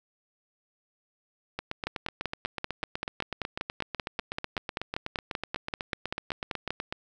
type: two click trains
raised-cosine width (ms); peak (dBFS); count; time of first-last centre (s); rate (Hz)
0.3; -14 / -16; 26 / 44; 1.87-6.706 / 1.59-6.925; 5.17 / 8.06
effects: none